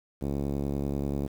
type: tone with low-pass filter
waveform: 5% pulse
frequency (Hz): 70.3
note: C#2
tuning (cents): +25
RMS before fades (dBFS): -30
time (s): 0.21-1.28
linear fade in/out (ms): 20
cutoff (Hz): 310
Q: 0.81
effects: 8-bit